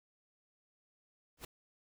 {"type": "noise with exponential growth", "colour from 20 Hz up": "pink", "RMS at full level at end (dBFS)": -39, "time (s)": [1.37, 1.45], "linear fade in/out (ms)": 5, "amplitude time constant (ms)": 17, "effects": []}